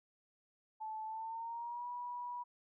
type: tone with pitch glide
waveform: sine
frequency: 872 to 973.1 Hz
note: A5 to B5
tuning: -16 to -26 cents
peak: -40 dBFS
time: 0.8-2.44 s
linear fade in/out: 20 ms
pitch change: +190 cents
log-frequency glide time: 1.05-1.87 s
effects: none